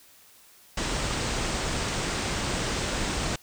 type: low-pass noise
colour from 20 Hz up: pink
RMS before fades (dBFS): -29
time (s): 0.77-3.36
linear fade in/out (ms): 5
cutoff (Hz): 8900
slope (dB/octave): 96
effects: white hiss -55 dBFS RMS until 3.42 s